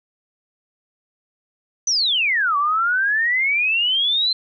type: exponential two-way sweep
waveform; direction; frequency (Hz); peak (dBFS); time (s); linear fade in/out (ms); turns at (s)
sine; down then up; 6170 to 1127 to 4147; -16; 1.87-4.33; 5; 2.57
effects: none